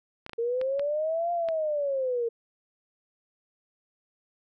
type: clicks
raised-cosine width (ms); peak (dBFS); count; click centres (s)
0.3; -23; 6; 0.264 / 0.295 / 0.333 / 0.614 / 0.795 / 1.487
type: linear two-way sweep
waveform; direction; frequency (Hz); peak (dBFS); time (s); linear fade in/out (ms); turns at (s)
sine; up then down; 456.5 to 698.5 to 456.5; -25; 0.38-2.29; 10; 1.32
effects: none